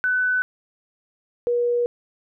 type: tone pair in turn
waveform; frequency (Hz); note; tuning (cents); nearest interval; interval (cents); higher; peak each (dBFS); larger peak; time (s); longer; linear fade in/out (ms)
sine; 1501 / 480.8; F#6 / B4; +24 / -46; octave + minor sixth; 1970; first; -18; neither; 0.04-0.42 / 1.47-1.86; second; 0
effects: none